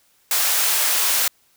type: high-pass noise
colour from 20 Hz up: white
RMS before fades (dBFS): -19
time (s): 0.31-1.28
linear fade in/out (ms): 2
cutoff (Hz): 650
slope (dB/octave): 12
effects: white hiss -60 dBFS RMS until 1.56 s